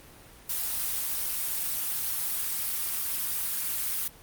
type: noise with high-pass filter sweep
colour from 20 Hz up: blue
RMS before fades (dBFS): -30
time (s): 0.49-4.08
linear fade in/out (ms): 5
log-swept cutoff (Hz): 650 to 1100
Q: 1.3
effects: pink hiss -51 dBFS RMS until 4.22 s + Opus 32 kbps